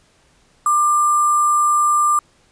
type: tone with sample-and-hold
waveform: sine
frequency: 1190 Hz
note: D6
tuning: 22 cents sharp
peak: -12 dBFS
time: 0.66-2.19 s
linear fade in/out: 2 ms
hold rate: 8820 Hz
effects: pink hiss -56 dBFS RMS until 2.51 s + resampled to 22050 Hz